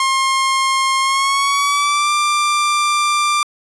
sawtooth tone with pitch glide, 1068 to 1185 Hz, C6 to D6, +35 to +15 cents, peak -10 dBFS, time 0-3.43 s, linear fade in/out 2 ms, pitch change +180 cents, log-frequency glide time 1-2.12 s, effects resampled to 24000 Hz

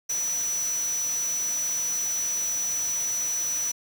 sine tone in noise, 5920 Hz, F#8, in tune, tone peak -25 dBFS, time 0.09-3.72 s, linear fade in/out 10 ms, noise white, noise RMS -37 dBFS, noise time 0.09-3.72 s, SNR +9 dB, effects none

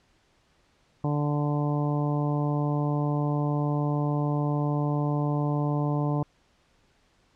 harmonic tone, 146.83 Hz, D3, in tune, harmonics 1 / 2 / 3 / 4 / 5 / 6 / 7, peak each -25 / -30 / -36 / -36 / -37 / -38 / -39 dBFS, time 1.04-6.23 s, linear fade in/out 2 ms, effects pink hiss -65 dBFS RMS until 7.35 s + low-pass 6000 Hz 12 dB/octave

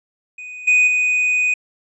triangle tone with level steps, 2489 Hz, D#7, in tune, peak -29 / -9 / -13 dBFS, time 0.38-1.54 s, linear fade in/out 5 ms, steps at 0.67 / 0.87 s, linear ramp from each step 10 ms, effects resampled to 22050 Hz

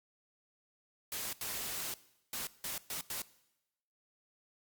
white noise bursts at uneven times, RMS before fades -39 dBFS, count 6, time 1.12-1.33 / 1.41-1.94 / 2.33-2.47 / 2.64-2.78 / 2.9-3.01 / 3.1-3.22 s, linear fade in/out 2 ms, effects noise-tail reverb RT60 0.9 s tail -19 dB re dry + Opus 48 kbps

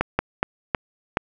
slowing click train, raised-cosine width 0.5 ms, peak -4 dBFS, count 5, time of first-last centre 0.01-1.171 s, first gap 180 ms, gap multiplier 1.33, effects none

